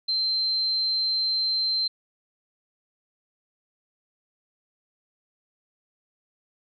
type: tone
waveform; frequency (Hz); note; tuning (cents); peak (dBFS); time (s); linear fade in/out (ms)
sine; 4120; C8; -28; -22; 0.08-1.88; 10
effects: none